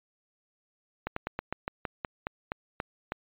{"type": "slowing click train", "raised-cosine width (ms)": 0.5, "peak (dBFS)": -16, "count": 12, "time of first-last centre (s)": [1.07, 3.121], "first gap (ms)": 94, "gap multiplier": 1.13, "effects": ["resampled to 8000 Hz"]}